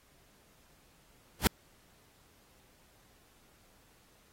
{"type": "noise with exponential growth", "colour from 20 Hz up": "pink", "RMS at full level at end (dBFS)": -20, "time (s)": [1.39, 1.47], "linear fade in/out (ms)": 0, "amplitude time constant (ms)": 17, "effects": ["pink hiss -65 dBFS RMS until 4.32 s", "AAC 48 kbps"]}